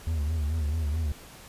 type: tone with vibrato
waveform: triangle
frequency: 77 Hz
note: D#2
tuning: 17 cents flat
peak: -23 dBFS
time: 0.07-1.12 s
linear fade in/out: 0 ms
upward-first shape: sine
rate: 4.6 Hz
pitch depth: 110 cents each way
effects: pink hiss -48 dBFS RMS until 1.48 s + resampled to 32000 Hz